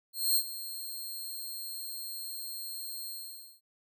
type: tone with ADSR envelope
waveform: 10% pulse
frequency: 4226 Hz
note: C8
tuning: 16 cents sharp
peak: -16 dBFS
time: 0.13-3.61 s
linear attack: 230 ms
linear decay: 67 ms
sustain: -15 dB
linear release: 530 ms
effects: none